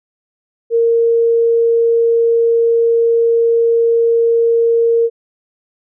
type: tone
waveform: sine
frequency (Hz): 462.8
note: A#4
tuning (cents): -13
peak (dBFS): -9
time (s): 0.7-5.1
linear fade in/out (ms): 50
effects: none